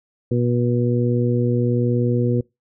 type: harmonic tone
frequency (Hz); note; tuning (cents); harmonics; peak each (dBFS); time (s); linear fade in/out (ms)
121.1; B2; -34; 1 / 2 / 3 / 4; -19 / -22 / -24 / -25; 0.31-2.41; 5
effects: noise-tail reverb RT60 0.2 s tail -23 dB re dry